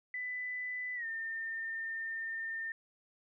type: tone with pitch glide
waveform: sine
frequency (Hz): 1996 to 1809.3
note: B6 to A6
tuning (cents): +18 to +48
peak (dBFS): -36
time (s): 0.14-2.72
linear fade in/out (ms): 2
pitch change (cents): -170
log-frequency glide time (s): 0.95-1.06
effects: none